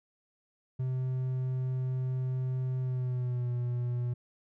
triangle tone with pitch glide, 128.9 to 121.95 Hz, C3 to B2, -26 to -21 cents, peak -27 dBFS, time 0.79-4.14 s, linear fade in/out 10 ms, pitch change -95 cents, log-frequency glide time 2.79-3.51 s, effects none

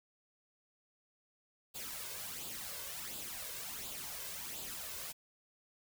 white noise with flanger, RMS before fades -44 dBFS, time 1.74-5.13 s, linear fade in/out 20 ms, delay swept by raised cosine 0.25 to 1.95 ms, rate 1.4 Hz, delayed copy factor +0.6, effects none

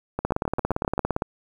two click trains, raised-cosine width 1 ms, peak -9 / -12 dBFS, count 18 / 7, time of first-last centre 0.25-1.221 / 0.19-0.979 s, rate 17.5 / 7.6 Hz, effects 8-bit

